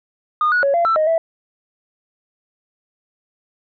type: tone with pitch steps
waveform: sine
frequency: 1224 / 1461 / 557 / 685 / 1331 / 622 / 657 Hz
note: D#6 / F#6 / C#5 / F5 / E6 / D#5 / E5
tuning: -29 / -22 / +8 / -34 / +16 / -1 / -6 cents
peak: -12 dBFS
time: 0.41-1.18 s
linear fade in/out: 2 ms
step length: 110 ms
effects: tanh soft clip ceiling -10 dBFS